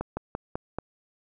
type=slowing click train; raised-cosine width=1 ms; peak=-16 dBFS; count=5; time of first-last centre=0.01-0.786 s; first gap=160 ms; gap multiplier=1.13; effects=none

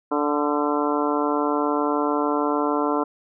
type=harmonic tone with a mistuned harmonic; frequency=146.83 Hz; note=D3; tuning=in tune; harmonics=2 / 3 / 4 / 5 / 6 / 7 / 8 / 9; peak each=-24 / -26 / -29 / -30 / -30 / -27 / -34 / -31 dBFS; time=0.11-3.04 s; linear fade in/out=10 ms; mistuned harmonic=9; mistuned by=+30 cents; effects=none

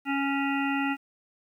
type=harmonic tone; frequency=277.2 Hz; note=C#4; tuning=in tune; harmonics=1 / 3 / 5 / 7 / 9 / 10; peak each=-27 / -32 / -34 / -35 / -37 / -37 dBFS; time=0.05-0.97 s; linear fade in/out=50 ms; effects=10-bit

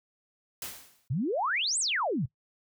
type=noise with exponential decay; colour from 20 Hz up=white; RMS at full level=-35 dBFS; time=0.62-1.08 s; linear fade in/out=2 ms; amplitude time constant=100 ms
type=exponential two-way sweep; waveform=sine; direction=up then down; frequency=112.6 to 8920 to 112.6 Hz; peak=-26 dBFS; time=1.1-2.26 s; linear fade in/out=10 ms; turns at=1.79 s
effects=noise-tail reverb RT60 0.1 s tail -18 dB re dry

